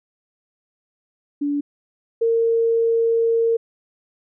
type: tone pair in turn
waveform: sine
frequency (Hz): 288.1 / 458.6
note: D4 / A#4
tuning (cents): -33 / -28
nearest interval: minor sixth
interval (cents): 805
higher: second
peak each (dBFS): -19 / -15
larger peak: second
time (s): 1.41-1.61 / 2.21-3.57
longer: second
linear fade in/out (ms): 10
effects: none